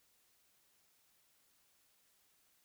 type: silence
effects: white hiss -73 dBFS RMS until 2.64 s